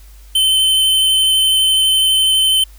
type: tone with vibrato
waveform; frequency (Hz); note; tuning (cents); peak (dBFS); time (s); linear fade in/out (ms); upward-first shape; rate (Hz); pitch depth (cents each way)
square; 3073; G7; -35; -11; 0.35-2.64; 5; sine; 12; 9
effects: added 50 Hz sine -37 dBFS peak until 2.78 s + white hiss -49 dBFS RMS until 2.78 s